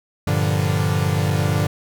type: chord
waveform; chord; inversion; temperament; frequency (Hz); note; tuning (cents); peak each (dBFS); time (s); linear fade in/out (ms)
45% pulse; G minor seventh; none; equal; 98 / 116.54 / 146.83 / 174.61; G2 / Bb2 / D3 / F3; 0 / 0 / 0 / 0; -21 / -26 / -21 / -26; 0.27-1.67; 5
effects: none